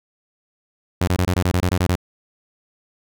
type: tone bursts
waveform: sawtooth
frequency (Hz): 90.4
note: F#2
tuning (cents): -40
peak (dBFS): -12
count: 11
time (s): 1.01-1.955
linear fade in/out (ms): 5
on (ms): 65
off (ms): 23
effects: none